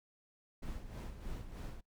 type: noise with tremolo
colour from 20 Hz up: brown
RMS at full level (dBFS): -41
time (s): 0.62-1.81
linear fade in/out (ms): 10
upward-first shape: sine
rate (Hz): 3.2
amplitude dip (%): 65
effects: noise-tail reverb RT60 0.1 s tail -21 dB re dry